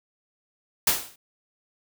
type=noise with exponential decay; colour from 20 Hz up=white; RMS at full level=-17 dBFS; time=0.87-1.16 s; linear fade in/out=5 ms; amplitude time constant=63 ms; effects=none